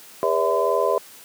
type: tone cluster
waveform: sine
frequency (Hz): 406.3 / 486.9 / 569 / 651 / 1018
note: G#4 / B4 / C#5 / E5 / C6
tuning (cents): -38 / -25 / +45 / -22 / -48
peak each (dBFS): -24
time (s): 0.23-0.98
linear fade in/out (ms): 0
effects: white hiss -45 dBFS RMS until 1.24 s + high-pass 150 Hz 12 dB/octave